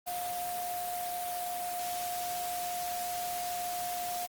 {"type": "tone in noise", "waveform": "sine", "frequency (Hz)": 711, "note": "F5", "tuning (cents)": 31, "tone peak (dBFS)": -34, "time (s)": [0.06, 4.27], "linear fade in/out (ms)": 20, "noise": "white", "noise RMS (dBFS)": -40, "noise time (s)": [0.06, 4.27], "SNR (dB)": 3, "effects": ["Opus 24 kbps"]}